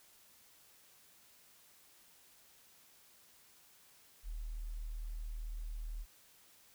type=tone; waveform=sine; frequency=38.89 Hz; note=D#1; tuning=in tune; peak=-39 dBFS; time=4.23-6.06 s; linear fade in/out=50 ms; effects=white hiss -64 dBFS RMS until 6.74 s